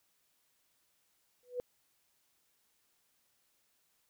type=tone with exponential growth; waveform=sine; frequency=493.9 Hz; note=B4; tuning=in tune; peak=-30 dBFS; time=1.43-1.6 s; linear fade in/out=0 ms; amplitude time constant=36 ms; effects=white hiss -75 dBFS RMS until 4.09 s